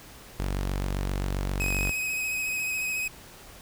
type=tone; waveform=sawtooth; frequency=47.55 Hz; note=F#1; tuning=48 cents sharp; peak=-23 dBFS; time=0.39-1.91 s; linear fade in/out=10 ms
type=tone with vibrato; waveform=45% pulse; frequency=2532 Hz; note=D#7; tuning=30 cents sharp; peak=-27 dBFS; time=1.6-3.08 s; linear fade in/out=5 ms; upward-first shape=square; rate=14 Hz; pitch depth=16 cents each way
effects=pink hiss -48 dBFS RMS until 3.61 s